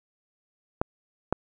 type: clicks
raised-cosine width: 1 ms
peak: -9 dBFS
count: 2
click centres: 0.815 / 1.326 s
effects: none